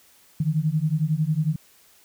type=beating tone pair; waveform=sine; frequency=150 / 161 Hz; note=D3 / E3; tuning=+37 / -41 cents; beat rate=11 Hz; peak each=-23 dBFS; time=0.4-1.56 s; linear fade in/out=5 ms; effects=white hiss -56 dBFS RMS until 2.04 s